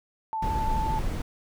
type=tone with vibrato; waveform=sine; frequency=880 Hz; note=A5; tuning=in tune; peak=-27 dBFS; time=0.33-0.99 s; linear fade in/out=0 ms; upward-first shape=sine; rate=12 Hz; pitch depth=16 cents each way
type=noise; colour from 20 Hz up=brown; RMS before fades=-28 dBFS; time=0.42-1.22 s; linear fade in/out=5 ms
effects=none